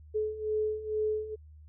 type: beating tone pair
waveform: sine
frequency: 427.9 / 430.1 Hz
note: A4 / A4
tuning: -48 / -39 cents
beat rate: 2.2 Hz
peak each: -34 / -30 dBFS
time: 0.14-1.36 s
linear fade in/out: 20 ms
effects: added 76 Hz sine -49 dBFS peak until 1.68 s